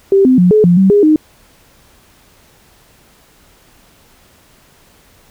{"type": "tone with pitch steps", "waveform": "sine", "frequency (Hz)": [391.5, 257.2, 179.2, 428.4, 175, 191.5, 409.8, 308.7], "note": ["G4", "C4", "F3", "A4", "F3", "G3", "G#4", "D#4"], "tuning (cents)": [-2, -30, 45, -46, 4, -40, -23, -14], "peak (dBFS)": -5, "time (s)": [0.12, 1.16], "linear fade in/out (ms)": 2, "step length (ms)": 130, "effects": ["pink hiss -48 dBFS RMS until 5.3 s"]}